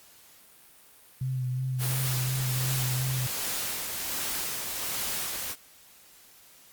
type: tone with vibrato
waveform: sine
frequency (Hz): 128.5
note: C3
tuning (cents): -31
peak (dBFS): -27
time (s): 1.21-3.27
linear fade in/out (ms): 5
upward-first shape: sine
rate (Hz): 2.8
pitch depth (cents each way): 31
type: noise with tremolo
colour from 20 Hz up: white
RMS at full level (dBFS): -31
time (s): 1.78-5.56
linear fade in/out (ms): 50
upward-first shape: sine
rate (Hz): 1.3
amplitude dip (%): 30
effects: white hiss -55 dBFS RMS until 6.72 s + Opus 48 kbps